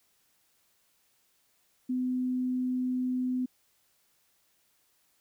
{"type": "tone", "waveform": "sine", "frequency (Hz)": 253.2, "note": "B3", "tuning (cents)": 43, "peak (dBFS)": -27, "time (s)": [1.89, 3.46], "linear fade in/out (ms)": 10, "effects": ["white hiss -70 dBFS RMS until 5.2 s"]}